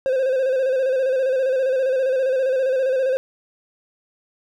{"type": "tone with vibrato", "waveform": "triangle", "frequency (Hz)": 523.3, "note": "C5", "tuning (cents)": 0, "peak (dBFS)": -15, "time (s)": [0.06, 3.17], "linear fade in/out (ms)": 0, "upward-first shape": "square", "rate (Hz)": 15, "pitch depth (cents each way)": 44, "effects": []}